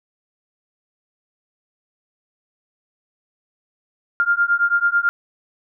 sine beating tone pair, 1396.9 / 1406 Hz, F6 / F6, 0 / +11 cents, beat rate 9.1 Hz, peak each -18 dBFS, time 4.2-5.09 s, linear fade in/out 0 ms, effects none

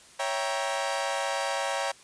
sawtooth chord, C# diminished seventh, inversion none, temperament equal with one note detuned, 554.4 / 659.3 / 784 / 940.4 Hz, C#5 / E5 / G5 / Bb5, 0 / 0 / 0 / +15 cents, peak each -28 / -31 / -29 / -30 dBFS, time 0.19-1.92 s, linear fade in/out 10 ms, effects white hiss -53 dBFS RMS until 2.03 s + resampled to 22050 Hz

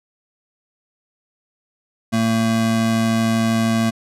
square tone pair together, 112.9 / 225.8 Hz, A2 / A3, +45 / +45 cents, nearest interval octave, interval 1200 cents, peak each -24 / -17 dBFS, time 2.12-3.91 s, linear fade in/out 20 ms, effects low-pass 11000 Hz 12 dB/octave

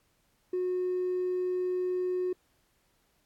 sine tone with hard clipping, 364.3 Hz, F#4, 27 cents flat, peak -28 dBFS, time 0.53-2.33 s, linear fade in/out 5 ms, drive 1 dB, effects pink hiss -71 dBFS RMS until 3.25 s + AAC 64 kbps

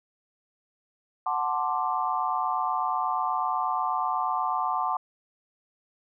sine chord, D dominant seventh, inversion first, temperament equal, 740 / 880 / 1046.5 / 1174.7 Hz, F#5 / A5 / C6 / D6, 0 / 0 / 0 / 0 cents, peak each -30 dBFS, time 1.26-4.97 s, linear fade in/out 5 ms, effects none

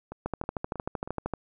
two click trains, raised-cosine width 1 ms, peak -16 / -24 dBFS, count 15 / 4, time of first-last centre 0.26-1.337 / 0.12-1.075 s, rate 13 / 3.14 Hz, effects none

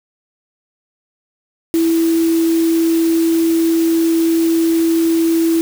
sine tone in noise, 329.6 Hz, E4, in tune, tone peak -11 dBFS, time 1.74-5.61 s, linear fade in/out 0 ms, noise white, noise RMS -29 dBFS, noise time 1.74-5.61 s, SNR +15 dB, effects none

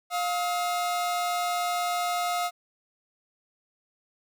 45% pulse tone pair together, 705.5 / 1276 Hz, F5 / D#6, +17 / +43 cents, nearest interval minor seventh, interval 1026 cents, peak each -27 / -31 dBFS, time 0.1-2.51 s, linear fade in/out 50 ms, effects none

